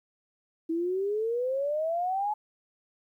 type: exponential sweep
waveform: sine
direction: up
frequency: 321.1 to 858 Hz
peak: -26 dBFS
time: 0.69-2.34 s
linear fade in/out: 10 ms
effects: 11-bit